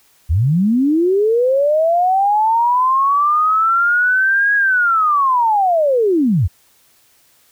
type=linear two-way sweep; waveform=sine; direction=up then down; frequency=69.3 to 1661.2 to 69.3 Hz; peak=-11 dBFS; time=0.29-6.48 s; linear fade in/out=20 ms; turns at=4.55 s; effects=white hiss -54 dBFS RMS until 7.51 s